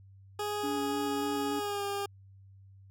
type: tone with pitch glide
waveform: 20% pulse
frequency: 415.3 to 402.1 Hz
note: G#4 to G4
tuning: 0 to +44 cents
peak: -27 dBFS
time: 0.39-2.06 s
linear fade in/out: 5 ms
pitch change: -56 cents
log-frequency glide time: 1.57-1.84 s
type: tone with vibrato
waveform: triangle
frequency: 285 Hz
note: C#4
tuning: 48 cents sharp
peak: -31 dBFS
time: 0.63-1.6 s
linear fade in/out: 10 ms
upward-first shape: square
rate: 3.4 Hz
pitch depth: 17 cents each way
effects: added 97 Hz sine -52 dBFS peak until 2.9 s